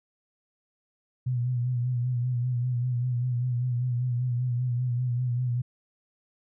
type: tone with vibrato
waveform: sine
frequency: 123.47 Hz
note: B2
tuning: in tune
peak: -24 dBFS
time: 1.26-5.62 s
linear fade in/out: 10 ms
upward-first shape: sine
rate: 5.1 Hz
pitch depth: 51 cents each way
effects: none